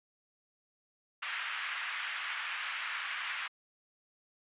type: band-pass noise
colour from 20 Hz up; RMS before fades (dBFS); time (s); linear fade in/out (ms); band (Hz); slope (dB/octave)
pink; -38; 1.22-3.48; 10; 1300 to 3000; 24
effects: resampled to 8000 Hz